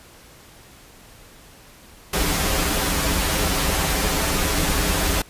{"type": "noise with comb filter", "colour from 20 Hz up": "pink", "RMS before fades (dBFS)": -21, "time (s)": [2.13, 5.22], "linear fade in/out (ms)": 5, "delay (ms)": 8.5, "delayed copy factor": -0.75, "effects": ["pink hiss -47 dBFS RMS until 5.29 s", "resampled to 32000 Hz"]}